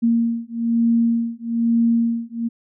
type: beating tone pair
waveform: sine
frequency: 231.4 / 232.5 Hz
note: A#3 / A#3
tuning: -13 / -4 cents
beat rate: 1.1 Hz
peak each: -19 dBFS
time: 0.02-2.49 s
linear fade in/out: 20 ms
effects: none